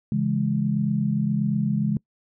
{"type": "chord", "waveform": "sine", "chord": "C# minor", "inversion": "none", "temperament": "just", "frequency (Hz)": [138.59, 166.31, 207.9], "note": ["C#3", "E3", "G#3"], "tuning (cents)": [0, 16, 2], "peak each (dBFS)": [-25, -27, -23], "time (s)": [0.12, 1.97], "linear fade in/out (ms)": 2, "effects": ["noise-tail reverb RT60 0.1 s tail -24 dB re dry"]}